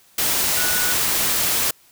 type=tone in noise; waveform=sine; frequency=1470 Hz; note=F#6; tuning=12 cents flat; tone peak=-26 dBFS; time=0.57-0.93 s; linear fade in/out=5 ms; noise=white; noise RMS=-20 dBFS; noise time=0.18-1.71 s; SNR=-9 dB; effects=white hiss -54 dBFS RMS until 1.91 s